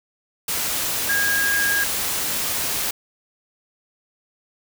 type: tone in noise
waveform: sine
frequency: 1631 Hz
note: G#6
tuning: 32 cents flat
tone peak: -19 dBFS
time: 1.09-1.84 s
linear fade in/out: 5 ms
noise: white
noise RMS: -24 dBFS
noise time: 0.48-2.91 s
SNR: +2 dB
effects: none